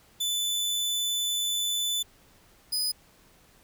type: tone pair in turn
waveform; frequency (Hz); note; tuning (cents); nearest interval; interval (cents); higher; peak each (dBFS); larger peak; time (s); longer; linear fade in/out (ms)
sawtooth; 3501 / 4990; A7 / D#8; -9 / +4; tritone; 613; second; -23; neither; 0.2-2.03 / 2.72-2.92; first; 10
effects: pink hiss -59 dBFS RMS until 3.63 s